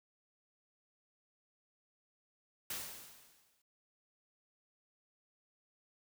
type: noise with exponential decay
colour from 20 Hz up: white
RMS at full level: -39 dBFS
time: 2.7-3.62 s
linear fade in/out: 5 ms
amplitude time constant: 200 ms
effects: none